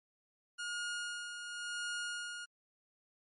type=tone with tremolo; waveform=sawtooth; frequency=1430 Hz; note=F6; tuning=41 cents sharp; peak=-33 dBFS; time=0.58-2.46 s; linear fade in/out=20 ms; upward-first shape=sine; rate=0.93 Hz; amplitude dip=50%; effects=MP3 48 kbps